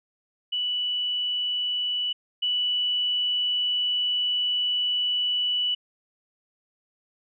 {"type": "tone pair in turn", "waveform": "sine", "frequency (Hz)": [2960, 2960], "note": ["F#7", "F#7"], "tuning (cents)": [0, 0], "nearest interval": "unison", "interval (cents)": 0, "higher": "neither", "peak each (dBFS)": [-24, -22], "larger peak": "second", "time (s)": [[0.52, 2.13], [2.42, 5.75]], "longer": "second", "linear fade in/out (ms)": 10, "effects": []}